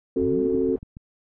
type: chord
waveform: sine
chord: F# diminished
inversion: second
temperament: just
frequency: 266.4 / 370 / 444 Hz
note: C4 / F#4 / A4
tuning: +31 / 0 / +16 cents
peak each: -24 dBFS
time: 0.16-0.76 s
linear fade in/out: 5 ms
type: low-pass noise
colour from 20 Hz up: pink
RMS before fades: -42 dBFS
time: 0.16-0.79 s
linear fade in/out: 10 ms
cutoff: 570 Hz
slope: 12 dB/octave
type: linear sweep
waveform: sine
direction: up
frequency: 73.42 to 303.9 Hz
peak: -31 dBFS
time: 0.21-0.56 s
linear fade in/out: 5 ms
type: click train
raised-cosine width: 5 ms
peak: -27 dBFS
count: 4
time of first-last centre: 0.55-0.969 s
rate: 7.16 Hz
effects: none